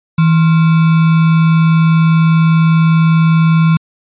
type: tone with sample-and-hold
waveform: sine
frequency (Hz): 162.5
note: E3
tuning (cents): -24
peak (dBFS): -6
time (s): 0.18-3.77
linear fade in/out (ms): 5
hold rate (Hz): 1225
effects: resampled to 8000 Hz